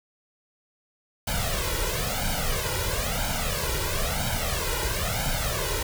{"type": "noise with flanger", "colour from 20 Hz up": "pink", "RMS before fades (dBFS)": -27, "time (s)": [1.27, 5.83], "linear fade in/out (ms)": 5, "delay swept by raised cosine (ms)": [1.3, 2.09], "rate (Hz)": 1, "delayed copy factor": 0.9, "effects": []}